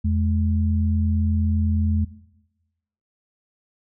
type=tone pair together; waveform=sine; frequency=84.33 / 212.5 Hz; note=E2 / G#3; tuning=+40 / +40 cents; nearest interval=octave + major third; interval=1600 cents; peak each=-19 / -24 dBFS; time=0.04-2.05 s; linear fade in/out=10 ms; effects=noise-tail reverb RT60 1.0 s tail -18 dB re dry